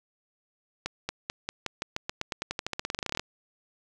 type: accelerating click train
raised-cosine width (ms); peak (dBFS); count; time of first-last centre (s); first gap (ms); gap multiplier
0.2; -13; 27; 0.86-3.195; 230; 0.91
effects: none